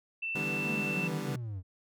sine tone, 2673 Hz, E7, 23 cents sharp, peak -32 dBFS, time 0.22-1.08 s, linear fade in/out 10 ms
25% pulse chord, E minor seventh, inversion third, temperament equal with one note detuned, 146.83 / 162.92 / 196 / 246.9 Hz, D3 / E3 / G3 / B3, 0 / -20 / 0 / 0 cents, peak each -35 / -38 / -34 / -38 dBFS, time 0.35-1.36 s, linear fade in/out 5 ms
triangle linear sweep, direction down, 233.1 to 87.1 Hz, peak -33 dBFS, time 0.64-1.63 s, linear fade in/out 50 ms
effects none

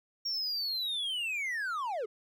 triangle linear sweep, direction down, 5588 to 393.6 Hz, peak -30 dBFS, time 0.25-2.06 s, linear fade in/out 10 ms, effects none

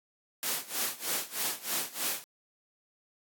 white noise with tremolo, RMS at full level -30 dBFS, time 0.43-2.24 s, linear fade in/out 0 ms, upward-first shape sine, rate 3.2 Hz, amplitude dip 90%, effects high-pass 200 Hz 12 dB/octave + AAC 64 kbps

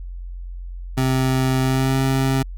25% pulse tone with pitch glide, 130.81 to 133.48 Hz, C3 to C3, 0 to +35 cents, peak -13 dBFS, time 0.97-2.43 s, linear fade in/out 10 ms, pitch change +35 cents, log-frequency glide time 1.62-1.97 s, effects added 44 Hz sine -29 dBFS peak until 2.57 s

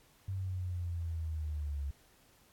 sine linear sweep, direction down, 96.8 to 69.1 Hz, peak -34 dBFS, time 0.28-1.91 s, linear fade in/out 5 ms, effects pink hiss -65 dBFS RMS until 2.52 s + AAC 64 kbps

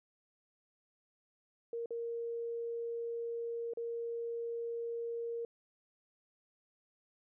sine tone with dropouts, 466.2 Hz, A#4, in tune, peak -36 dBFS, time 1.73-5.45 s, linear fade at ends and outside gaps 2 ms, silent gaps 1.859-1.906 / 3.736-3.772 s, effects none

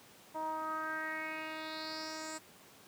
10% pulse tone with low-pass filter sweep, 314.4 Hz, D#4, 18 cents sharp, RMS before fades -40 dBFS, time 0.34-2.39 s, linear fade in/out 20 ms, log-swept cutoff 830 to 7900 Hz, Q 4.8, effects pink hiss -58 dBFS RMS until 2.87 s + high-pass 150 Hz 12 dB/octave

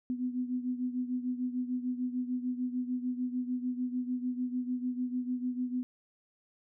sine beating tone pair, 248.7 / 255.4 Hz, B3 / C4, +12 / -42 cents, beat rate 6.7 Hz, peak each -32 / -37 dBFS, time 0.1-5.83 s, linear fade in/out 0 ms, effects none

